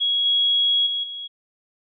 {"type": "tone with level steps", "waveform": "sine", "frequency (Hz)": 3322, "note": "G#7", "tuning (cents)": 0, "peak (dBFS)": [-18, -16, -22, -30], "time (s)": [0, 1.28], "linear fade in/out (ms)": 20, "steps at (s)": [0.25, 0.86, 1.03], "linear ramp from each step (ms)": 10, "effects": []}